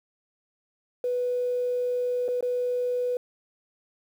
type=tone with dropouts; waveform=triangle; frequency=493.9 Hz; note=B4; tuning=in tune; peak=-20 dBFS; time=1.04-3.17 s; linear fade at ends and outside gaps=2 ms; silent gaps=2.281-2.286 / 2.408-2.426 s; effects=tanh soft clip ceiling -22 dBFS + 9-bit